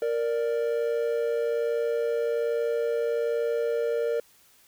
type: tone pair together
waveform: triangle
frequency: 466.1 / 587.3 Hz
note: A#4 / D5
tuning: 0 / 0 cents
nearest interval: major third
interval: 400 cents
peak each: -23 / -28 dBFS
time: 0.02-4.2 s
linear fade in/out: 2 ms
effects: white hiss -59 dBFS RMS until 4.67 s